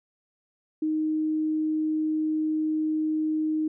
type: tone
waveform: sine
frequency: 311.1 Hz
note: D#4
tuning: in tune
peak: -23 dBFS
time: 0.82-3.68 s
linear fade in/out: 5 ms
effects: none

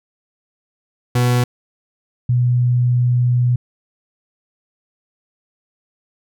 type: tone pair in turn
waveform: 40% pulse / sine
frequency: 123 / 123 Hz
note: B2 / B2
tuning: -7 / -7 cents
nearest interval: unison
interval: 0 cents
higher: neither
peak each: -12 dBFS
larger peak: neither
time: 1.15-1.44 / 2.29-3.56 s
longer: second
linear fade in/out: 5 ms
effects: none

